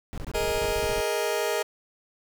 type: noise bursts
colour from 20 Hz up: brown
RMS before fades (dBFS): -33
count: 13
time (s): 0.13-1.005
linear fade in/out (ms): 0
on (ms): 47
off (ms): 22
type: chord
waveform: sawtooth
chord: Ab suspended second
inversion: none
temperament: just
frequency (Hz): 415.3 / 467.2 / 623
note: Ab4 / Bb4 / Eb5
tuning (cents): 0 / +4 / +2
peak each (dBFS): -25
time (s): 0.34-1.63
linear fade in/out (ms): 10
effects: none